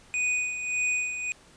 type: tone with tremolo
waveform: square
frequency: 2482 Hz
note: D#7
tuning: 5 cents flat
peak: -24 dBFS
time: 0.14-1.32 s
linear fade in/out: 0 ms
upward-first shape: sine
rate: 1.7 Hz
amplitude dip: 60%
effects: pink hiss -55 dBFS RMS until 1.56 s + resampled to 22050 Hz